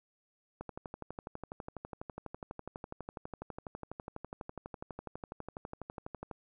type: click train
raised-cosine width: 1 ms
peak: -27 dBFS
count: 70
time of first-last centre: 0.61-6.312 s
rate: 12.1 Hz
effects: none